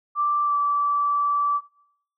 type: tone with pitch glide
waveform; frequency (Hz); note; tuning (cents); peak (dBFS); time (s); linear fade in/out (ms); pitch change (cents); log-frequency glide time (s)
sine; 1174 to 1158.5; D6 to D6; -1 to -24; -19; 0.15-1.61; 50; -23; 0.44-0.55
effects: noise-tail reverb RT60 0.7 s tail -21 dB re dry